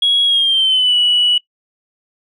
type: tone with pitch glide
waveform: sine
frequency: 3322 to 2943 Hz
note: G#7 to F#7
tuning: 0 to -10 cents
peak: -9 dBFS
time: 0.02-1.38 s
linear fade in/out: 5 ms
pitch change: -210 cents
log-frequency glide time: 0.25-0.96 s
effects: noise-tail reverb RT60 0.1 s tail -21 dB re dry + tanh soft clip ceiling -6 dBFS